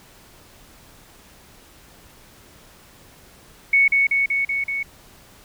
sine tone with echo, 2217 Hz, C#7, in tune, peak -12 dBFS, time 3.73-3.88 s, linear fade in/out 5 ms, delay 190 ms, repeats 5, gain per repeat -2 dB, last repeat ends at 4.83 s, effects pink hiss -49 dBFS RMS until 5.44 s

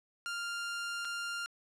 sawtooth tone with dropouts, 1396.9 Hz, F6, in tune, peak -32 dBFS, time 0.26-1.46 s, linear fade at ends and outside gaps 0 ms, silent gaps 1.048-1.052 s, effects low-pass 9000 Hz 12 dB/octave + 12-bit

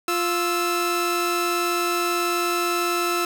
sawtooth tone pair together, 349.2 / 1318.4 Hz, F4 / E6, 0 / 0 cents, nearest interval octave + major seventh, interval 2300 cents, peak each -20 dBFS, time 0.08-3.25 s, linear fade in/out 2 ms, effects none

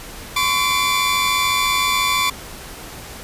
35% pulse tone cluster, 1030 / 1124 / 2365 / 3491 Hz, C6 / C#6 / D7 / A7, -28 / +24 / +12 / -14 cents, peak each -20 dBFS, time 0.36-2.3 s, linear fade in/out 5 ms, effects pink hiss -35 dBFS RMS until 3.23 s + resampled to 32000 Hz

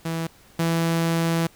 sawtooth tone pair in turn, 164.3 / 165.92 Hz, E3 / E3, -5 / +12 cents, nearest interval unison, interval 17 cents, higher second, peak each -21 / -16 dBFS, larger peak second, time 0.05-0.27 / 0.59-1.47 s, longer second, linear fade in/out 5 ms, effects pink hiss -53 dBFS RMS until 1.55 s

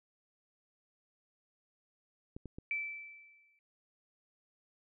clicks, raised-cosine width 3 ms, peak -31 dBFS, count 3, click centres 2.365 / 2.457 / 2.585 s
sine tone with exponential decay, 2323 Hz, D7, 20 cents flat, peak -31 dBFS, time 2.71-3.59 s, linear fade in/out 1 ms, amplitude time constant 190 ms
effects none

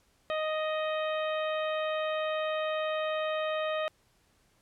harmonic tone with a mistuned harmonic, 622.3 Hz, D#5, in tune, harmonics 1 / 2 / 3 / 4 / 5 / 6, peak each -30 / -36 / -40 / -42 / -44 / -46 dBFS, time 0.3-3.88 s, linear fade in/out 0 ms, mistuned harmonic 4, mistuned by +20 cents, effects pink hiss -68 dBFS RMS until 4.61 s + low-pass 12000 Hz 12 dB/octave

